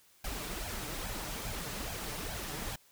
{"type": "noise with flanger", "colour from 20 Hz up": "pink", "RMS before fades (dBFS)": -39, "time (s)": [0.24, 2.76], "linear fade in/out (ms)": 5, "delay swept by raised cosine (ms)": [1.2, 6.9], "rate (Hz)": 2.4, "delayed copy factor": 0.75, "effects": ["white hiss -64 dBFS RMS until 2.91 s"]}